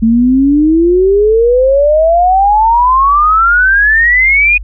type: exponential sweep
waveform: sine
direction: up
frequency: 220 to 2489 Hz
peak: -5 dBFS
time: 0.02-4.58 s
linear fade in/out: 10 ms
effects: added 50 Hz sine -21 dBFS peak until 4.63 s